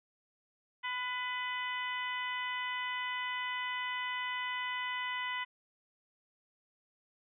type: harmonic tone with a mistuned harmonic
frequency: 500 Hz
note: B4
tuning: 21 cents sharp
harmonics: 2 / 3 / 4 / 5 / 6 / 7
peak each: -39 / -45 / -37 / -48 / -43 / -53 dBFS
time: 0.83-5.45 s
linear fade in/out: 20 ms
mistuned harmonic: 3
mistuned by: -32 cents
effects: none